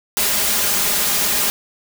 white noise with comb filter, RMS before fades -18 dBFS, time 0.17-1.5 s, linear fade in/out 0 ms, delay 4.9 ms, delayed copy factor +0.65, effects none

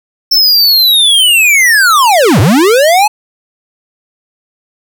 square linear two-way sweep, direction down then up, 5380 to 88 to 868 Hz, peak -5 dBFS, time 0.31-3.08 s, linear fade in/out 10 ms, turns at 2.4 s, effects none

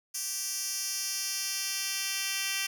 10% pulse tone with high-pass filter sweep, 390 Hz, G4, 9 cents flat, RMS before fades -33 dBFS, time 0.14-2.67 s, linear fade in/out 10 ms, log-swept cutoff 6600 to 3100 Hz, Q 1.5, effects none

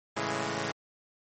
5% pulse chord, A major seventh, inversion none, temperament equal, 110 / 138.59 / 164.81 / 207.7 Hz, A2 / C#3 / E3 / G#3, 0 / 0 / 0 / 0 cents, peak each -25 dBFS, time 0.16-0.72 s, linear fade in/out 10 ms, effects MP3 32 kbps

